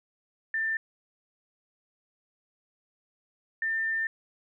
sine tone pair in turn, 1786 / 1796.2 Hz, A6 / A6, +25 / +35 cents, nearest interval unison, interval 10 cents, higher second, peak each -26 dBFS, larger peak neither, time 0.54-0.77 / 3.62-4.07 s, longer second, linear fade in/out 2 ms, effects none

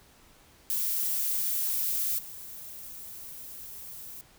violet noise with level steps, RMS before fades -29 / -43 dBFS, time 0.7-4.21 s, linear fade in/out 0 ms, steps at 2.18 s, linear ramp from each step 10 ms, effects pink hiss -58 dBFS RMS until 4.38 s

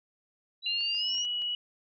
sine exponential sweep, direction up, 3900 to 5900 Hz, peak -32 dBFS, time 0.62-1.26 s, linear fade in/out 50 ms
sine tone with pitch glide, 2800 to 2926 Hz, F7 to F#7, +4 to -20 cents, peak -29 dBFS, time 0.66-1.55 s, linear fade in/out 2 ms, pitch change +76 cents, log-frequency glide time 0.96-1.05 s
clicks, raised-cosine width 0.2 ms, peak -34 dBFS, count 6, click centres 0.808 / 0.948 / 1.149 / 1.181 / 1.25 / 1.42 s
effects none

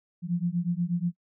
sine beating tone pair, 170 / 178.3 Hz, F3 / F3, -46 / +36 cents, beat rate 8.3 Hz, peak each -28 dBFS, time 0.22-1.13 s, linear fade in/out 50 ms, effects noise-tail reverb RT60 0.1 s tail -26 dB re dry

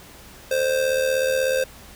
square tone with amplitude modulation, 523.3 Hz, C5, in tune, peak -17 dBFS, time 0.51-1.64 s, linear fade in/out 5 ms, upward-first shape sine, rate 76.4 Hz, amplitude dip 60%, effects added 60 Hz sine -52 dBFS peak until 1.95 s + pink hiss -45 dBFS RMS until 1.95 s

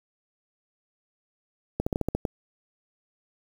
clicks, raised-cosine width 2 ms, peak -12 dBFS, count 8, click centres 1.8 / 1.865 / 1.928 / 1.959 / 2.013 / 2.086 / 2.15 / 2.252 s, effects 7-bit

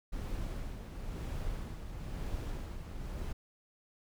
brown noise with tremolo, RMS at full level -37 dBFS, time 0.12-3.33 s, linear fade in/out 10 ms, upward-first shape sine, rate 1 Hz, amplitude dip 50%, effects none

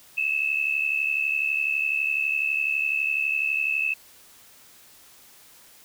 sine tone pair together, 2575 / 2647 Hz, E7 / E7, -41 / +7 cents, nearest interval unison, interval 48 cents, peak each -25 / -25 dBFS, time 0.17-3.94 s, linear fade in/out 10 ms, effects white hiss -52 dBFS RMS until 5.84 s

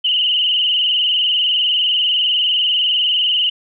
sine tone with vibrato, 2960 Hz, F#7, in tune, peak -13 dBFS, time 0.04-3.5 s, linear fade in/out 10 ms, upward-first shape square, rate 20 Hz, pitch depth 54 cents each way, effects none

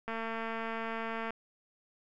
click train, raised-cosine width 0.5 ms, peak -23 dBFS, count 278, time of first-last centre 0.08-1.306 s, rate 226 Hz, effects none

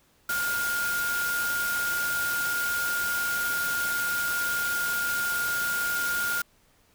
sine tone in noise, 1417 Hz, F6, 25 cents sharp, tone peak -26 dBFS, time 0.29-6.42 s, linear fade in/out 5 ms, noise white, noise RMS -33 dBFS, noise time 0.29-6.42 s, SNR +4 dB, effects pink hiss -63 dBFS RMS until 6.94 s

